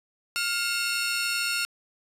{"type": "tone cluster", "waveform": "30% pulse", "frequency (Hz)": [1404, 2160, 2690, 3743, 4353], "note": ["F6", "C#7", "E7", "A#7", "C#8"], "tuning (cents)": [9, -45, 34, 6, -32], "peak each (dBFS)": [-27, -36, -27, -36, -29], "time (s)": [0.36, 1.65], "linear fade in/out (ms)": 0, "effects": ["resampled to 32000 Hz", "9-bit"]}